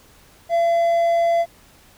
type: tone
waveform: triangle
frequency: 678 Hz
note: E5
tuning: 49 cents sharp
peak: -13 dBFS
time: 0.49-1.46 s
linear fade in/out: 50 ms
effects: pink hiss -51 dBFS RMS until 1.97 s